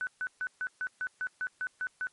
sine tone bursts, 1500 Hz, F#6, 23 cents sharp, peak -30 dBFS, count 11, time 0.01-2.07 s, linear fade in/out 0 ms, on 60 ms, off 140 ms, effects white hiss -67 dBFS RMS until 2.12 s + MP3 48 kbps

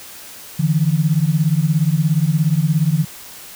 sine beating tone pair, 148.2 / 165.2 Hz, D3 / E3, +16 / +4 cents, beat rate 17 Hz, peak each -16 dBFS, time 0.59-3.05 s, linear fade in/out 10 ms, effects white hiss -37 dBFS RMS until 3.55 s

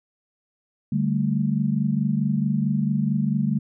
sine chord, D suspended fourth, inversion none, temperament equal with one note detuned, 146.83 / 195.43 / 220 Hz, D3 / G3 / A3, 0 / -5 / 0 cents, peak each -24 dBFS, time 0.92-3.59 s, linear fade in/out 5 ms, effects none

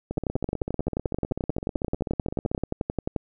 two click trains, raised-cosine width 2 ms, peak -12 / -16 dBFS, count 35 / 40, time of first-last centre 0.18-3.162 / 0.11-2.578 s, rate 11.4 / 15.8 Hz, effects none

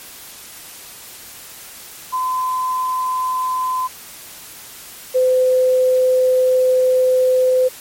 sine tone pair in turn, 1021 / 510.5 Hz, C6 / C5, -43 / -43 cents, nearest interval octave, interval 1200 cents, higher first, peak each -17 / -11 dBFS, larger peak second, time 2.12-3.88 / 5.14-7.69 s, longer second, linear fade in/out 20 ms, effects white hiss -37 dBFS RMS until 7.8 s + MP3 64 kbps

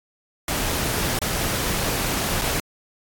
pink noise with dropouts, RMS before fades -24 dBFS, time 0.48-2.6 s, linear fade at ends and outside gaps 2 ms, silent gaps 1.189-1.216 / 2.415-2.419 s, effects AAC 64 kbps

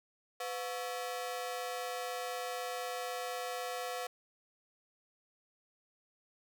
sawtooth ring-modulated tone, 610 Hz, D#5, 34 cents flat, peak -30 dBFS, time 0.4-4.07 s, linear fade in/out 5 ms, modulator 108 Hz, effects none

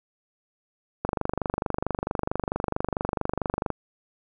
click train, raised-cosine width 1 ms, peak -11 dBFS, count 66, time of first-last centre 1.05-3.703 s, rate 24.5 Hz, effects none

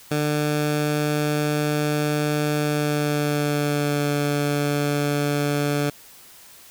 15% pulse tone with pitch glide, 149.2 to 145.2 Hz, D3 to D3, +28 to -19 cents, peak -14 dBFS, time 0.11-5.9 s, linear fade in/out 5 ms, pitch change -47 cents, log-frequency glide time 2.55-4.1 s, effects white hiss -47 dBFS RMS until 6.7 s

